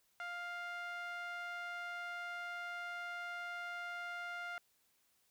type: tone with band-pass filter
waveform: sawtooth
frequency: 701 Hz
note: F5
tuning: 6 cents sharp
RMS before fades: -44 dBFS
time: 0.2-4.58 s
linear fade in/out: 0 ms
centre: 1600 Hz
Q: 2.2
effects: white hiss -75 dBFS RMS until 5.3 s

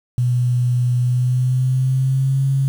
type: tone with pitch glide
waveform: sine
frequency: 123.1 to 135.8 Hz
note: B2 to C#3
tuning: -5 to -35 cents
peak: -14 dBFS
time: 0.18-2.68 s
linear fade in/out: 0 ms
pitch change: +170 cents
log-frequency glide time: 1-2.45 s
effects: 7-bit

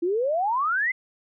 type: exponential sweep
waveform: sine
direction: up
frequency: 329.6 to 2107 Hz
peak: -21 dBFS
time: 0.02-0.92 s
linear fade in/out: 10 ms
effects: none

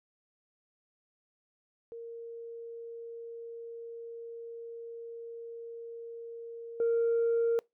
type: tone with level steps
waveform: sine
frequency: 463.8 Hz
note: A#4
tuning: 9 cents flat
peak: -40 / -23 dBFS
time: 1.92-7.59 s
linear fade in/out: 0 ms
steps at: 6.8 s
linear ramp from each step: 2 ms
effects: noise-tail reverb RT60 0.2 s tail -26 dB re dry + tanh soft clip ceiling -22 dBFS

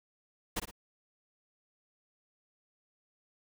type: noise with echo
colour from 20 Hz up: pink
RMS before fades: -33 dBFS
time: 0.56-0.6 s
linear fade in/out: 10 ms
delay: 56 ms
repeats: 2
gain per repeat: -8 dB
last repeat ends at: 0.712 s
effects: none

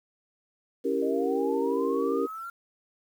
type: chord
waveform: sine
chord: C# diminished seventh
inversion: none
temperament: equal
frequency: 277.2 / 329.6 / 392 / 466.2 Hz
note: C#4 / E4 / G4 / Bb4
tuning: 0 / 0 / 0 / 0 cents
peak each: -30 / -34 / -29 / -28 dBFS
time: 0.84-2.27 s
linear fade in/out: 20 ms
type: linear sweep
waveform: sine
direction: up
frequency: 597 to 1391 Hz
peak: -35 dBFS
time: 1.02-2.5 s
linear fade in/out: 5 ms
effects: 9-bit

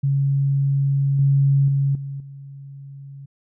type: tone with level steps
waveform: sine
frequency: 138.59 Hz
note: C#3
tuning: in tune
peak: -16 / -13 / -16 / -27 / -35 dBFS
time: 0.03-3.26 s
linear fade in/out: 10 ms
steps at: 1.19 / 1.68 / 1.95 / 2.2 s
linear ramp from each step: 2 ms
effects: none

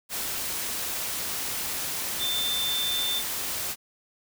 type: tone in noise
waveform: sine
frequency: 3557 Hz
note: A7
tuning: 18 cents sharp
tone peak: -26 dBFS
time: 2.18-3.23 s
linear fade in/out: 50 ms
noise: white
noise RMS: -31 dBFS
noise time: 0.09-3.76 s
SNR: +2 dB
effects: none

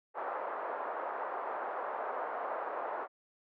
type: band-pass noise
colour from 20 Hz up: pink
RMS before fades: -38 dBFS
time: 0.14-3.08 s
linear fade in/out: 50 ms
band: 520 to 1300 Hz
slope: 24 dB/octave
effects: none

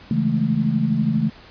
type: chord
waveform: sine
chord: A major seventh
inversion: first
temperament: equal with one note detuned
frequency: 138.99 / 164.81 / 207.7 / 220 Hz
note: C#3 / E3 / G#3 / A3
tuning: +5 / 0 / 0 / 0 cents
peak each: -24 / -23 / -25 / -20 dBFS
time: 0.11-1.3 s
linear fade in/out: 2 ms
effects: pink hiss -45 dBFS RMS until 1.5 s + resampled to 11025 Hz

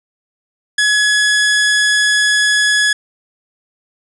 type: tone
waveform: sawtooth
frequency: 1689 Hz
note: G#6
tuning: 29 cents sharp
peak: -7 dBFS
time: 0.78-2.93 s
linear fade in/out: 5 ms
effects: resampled to 24000 Hz + 7-bit

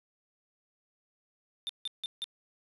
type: tone bursts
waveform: triangle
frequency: 3590 Hz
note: A7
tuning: 34 cents sharp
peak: -31 dBFS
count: 4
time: 1.67-2.242 s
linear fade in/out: 0 ms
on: 23 ms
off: 160 ms
effects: resampled to 32000 Hz

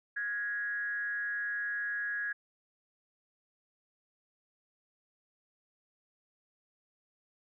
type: tone with frequency modulation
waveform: sine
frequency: 1661.2 Hz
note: G#6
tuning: in tune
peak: -32 dBFS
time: 0.16-2.33 s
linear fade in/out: 10 ms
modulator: 227 Hz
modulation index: 0.47
effects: none

